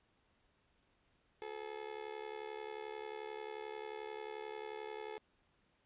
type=tone with amplitude modulation; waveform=30% pulse; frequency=430 Hz; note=A4; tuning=40 cents flat; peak=-37 dBFS; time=1.42-5.18 s; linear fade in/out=0 ms; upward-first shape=sine; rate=71.3 Hz; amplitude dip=85%; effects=pink hiss -75 dBFS RMS until 5.85 s + resampled to 8000 Hz